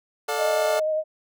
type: chord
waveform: 25% pulse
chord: D minor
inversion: second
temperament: equal with one note detuned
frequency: 440 / 587.3 / 714 Hz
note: A4 / D5 / F5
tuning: 0 / 0 / +38 cents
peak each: -24 / -26 / -25 dBFS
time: 0.28-0.8 s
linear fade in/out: 10 ms
type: tone with vibrato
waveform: sine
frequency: 622.3 Hz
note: D#5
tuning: in tune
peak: -21 dBFS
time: 0.37-1.04 s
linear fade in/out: 50 ms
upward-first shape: sine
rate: 10 Hz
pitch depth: 17 cents each way
effects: none